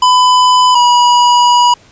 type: tone pair in turn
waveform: square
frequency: 1002 / 971.2 Hz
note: B5 / B5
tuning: +25 / -29 cents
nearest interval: minor second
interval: 54 cents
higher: first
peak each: -6 dBFS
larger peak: neither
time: 0.02-0.75 / 0.75-1.74 s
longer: second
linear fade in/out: 5 ms
effects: pink hiss -44 dBFS RMS until 1.91 s + resampled to 16000 Hz